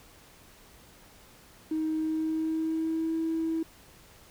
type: tone with pitch glide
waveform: triangle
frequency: 314.5 to 324.5 Hz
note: D#4 to E4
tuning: +19 to -27 cents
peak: -23 dBFS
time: 1.71-3.63 s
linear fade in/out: 5 ms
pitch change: +54 cents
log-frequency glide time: 1.96-3.17 s
effects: tanh soft clip ceiling -24 dBFS + pink hiss -55 dBFS RMS until 4.3 s